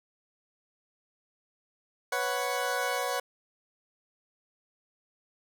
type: chord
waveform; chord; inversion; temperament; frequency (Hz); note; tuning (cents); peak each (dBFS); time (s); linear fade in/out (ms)
20% pulse; B suspended second; none; equal; 493.9 / 554.4 / 740; B4 / C#5 / F#5; 0 / 0 / 0; -28; 2.12-3.2; 5
effects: none